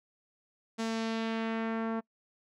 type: tone with low-pass filter sweep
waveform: sawtooth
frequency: 225.1 Hz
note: A3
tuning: 40 cents sharp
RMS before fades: -33 dBFS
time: 0.78-2.01 s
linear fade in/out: 20 ms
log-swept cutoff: 7300 to 1200 Hz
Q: 1.2
effects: noise-tail reverb RT60 0.1 s tail -25 dB re dry